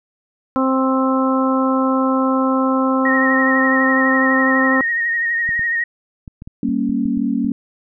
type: harmonic tone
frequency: 263.2 Hz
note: C4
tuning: 10 cents sharp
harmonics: 1 / 2 / 3 / 4 / 5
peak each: -16 / -21 / -27 / -22 / -23 dBFS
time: 0.56-4.81 s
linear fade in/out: 0 ms
type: tone with vibrato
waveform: sine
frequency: 1864.7 Hz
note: A#6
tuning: in tune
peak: -16 dBFS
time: 3.05-5.84 s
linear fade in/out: 5 ms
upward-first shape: triangle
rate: 12 Hz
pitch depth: 41 cents each way
type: clicks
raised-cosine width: 5 ms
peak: -21 dBFS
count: 10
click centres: 5.491 / 5.594 / 6.278 / 6.421 / 6.475 / 6.689 / 6.894 / 7.056 / 7.175 / 7.447 s
type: chord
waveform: sine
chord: G diminished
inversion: none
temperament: equal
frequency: 196 / 233.1 / 277.2 Hz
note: G3 / Bb3 / Db4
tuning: 0 / 0 / 0 cents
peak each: -23 / -19 / -20 dBFS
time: 6.63-7.52 s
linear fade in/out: 2 ms
effects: none